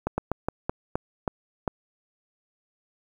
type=slowing click train; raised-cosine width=1 ms; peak=-11 dBFS; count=8; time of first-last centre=0.07-1.678 s; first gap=110 ms; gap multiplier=1.24; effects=8-bit